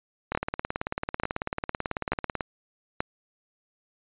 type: two click trains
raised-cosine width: 0.5 ms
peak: -13 / -10 dBFS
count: 39 / 4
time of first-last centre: 0.32-2.408 / 0.35-3.005 s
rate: 18.2 / 1.13 Hz
effects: resampled to 8000 Hz